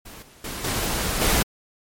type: noise with level steps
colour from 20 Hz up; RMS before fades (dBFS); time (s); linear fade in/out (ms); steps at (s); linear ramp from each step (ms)
pink; -41 / -50 / -32 / -25 / -20; 0.05-1.43; 10; 0.22 / 0.44 / 0.64 / 1.21; 5
effects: MP3 64 kbps